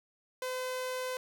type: tone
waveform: sawtooth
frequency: 510 Hz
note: C5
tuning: 44 cents flat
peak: -30 dBFS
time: 0.42-1.17 s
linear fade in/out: 2 ms
effects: none